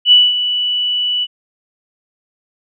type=tone with ADSR envelope; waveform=sine; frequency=2960 Hz; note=F#7; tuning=in tune; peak=-3 dBFS; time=0.05-1.27 s; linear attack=67 ms; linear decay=210 ms; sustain=-11 dB; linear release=42 ms; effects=none